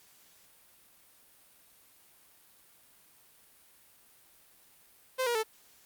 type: tone with pitch steps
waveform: sawtooth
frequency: 517 / 476.8 / 439.8 Hz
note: C5 / A#4 / A4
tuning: -21 / +39 / -1 cents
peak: -24 dBFS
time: 5.18-5.435 s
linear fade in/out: 20 ms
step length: 85 ms
effects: white hiss -61 dBFS RMS until 5.85 s + Opus 48 kbps